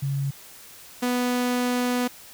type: tone pair in turn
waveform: sine / sawtooth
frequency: 138.59 / 246.9 Hz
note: C#3 / B3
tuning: 0 / 0 cents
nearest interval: minor seventh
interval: 1000 cents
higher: second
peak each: -23 / -18 dBFS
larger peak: second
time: 0.02-0.31 / 1.02-2.08 s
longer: second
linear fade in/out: 10 ms
effects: white hiss -46 dBFS RMS until 2.33 s